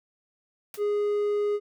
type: noise with exponential decay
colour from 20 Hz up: white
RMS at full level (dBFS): -37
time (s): 0.74-0.84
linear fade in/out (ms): 2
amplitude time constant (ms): 20
type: tone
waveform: triangle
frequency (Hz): 413.6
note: G#4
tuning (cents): -7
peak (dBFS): -21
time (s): 0.77-1.6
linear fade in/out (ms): 50
effects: none